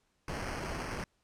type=noise with sample-and-hold; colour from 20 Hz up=pink; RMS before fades=-38 dBFS; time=0.28-1.04 s; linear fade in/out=2 ms; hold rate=3675 Hz; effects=pink hiss -75 dBFS RMS until 1.23 s + low-pass 9000 Hz 12 dB/octave